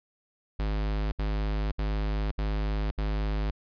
square tone bursts, 51.9 Hz, G#1, in tune, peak -27 dBFS, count 5, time 0.59-3.508 s, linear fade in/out 5 ms, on 530 ms, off 67 ms, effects resampled to 11025 Hz

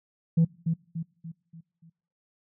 sine tone with echo, 164.81 Hz, E3, in tune, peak -15 dBFS, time 0.37-0.45 s, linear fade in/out 10 ms, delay 290 ms, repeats 5, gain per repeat -7 dB, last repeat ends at 1.9 s, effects noise-tail reverb RT60 0.6 s tail -24 dB re dry + tanh soft clip ceiling -15 dBFS

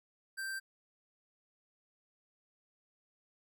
square tone, 1568 Hz, G6, in tune, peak -38 dBFS, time 0.37-0.6 s, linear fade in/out 20 ms, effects none

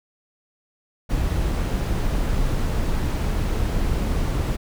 brown noise, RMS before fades -22 dBFS, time 1.09-4.57 s, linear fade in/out 20 ms, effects none

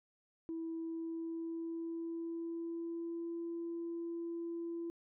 sine tone with pitch glide, 327.8 to 337.4 Hz, E4 to E4, -10 to +40 cents, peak -37 dBFS, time 0.49-4.9 s, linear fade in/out 0 ms, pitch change +50 cents, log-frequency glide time 0.76-3.41 s, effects tanh soft clip ceiling -34 dBFS

